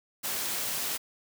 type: high-pass noise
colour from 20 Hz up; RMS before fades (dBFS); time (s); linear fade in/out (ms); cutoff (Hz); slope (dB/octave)
white; -32; 0.23-0.98; 20; 110; 12
effects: none